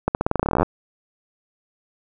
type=accelerating click train; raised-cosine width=1 ms; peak=-4 dBFS; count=19; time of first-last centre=0.08-0.63 s; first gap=69 ms; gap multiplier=0.89; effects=none